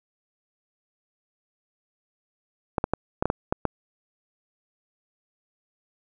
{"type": "clicks", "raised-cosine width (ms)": 1, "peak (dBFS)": -8, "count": 8, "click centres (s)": [2.782, 2.841, 2.936, 3.225, 3.256, 3.301, 3.525, 3.653], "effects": []}